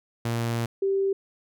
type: tone pair in turn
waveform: sawtooth / sine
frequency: 116.7 / 390.5 Hz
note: A#2 / G4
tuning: +2 / -7 cents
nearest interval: octave + major sixth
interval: 2091 cents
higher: second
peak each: -21 dBFS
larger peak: neither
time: 0.25-0.66 / 0.82-1.13 s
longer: first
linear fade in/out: 5 ms
effects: none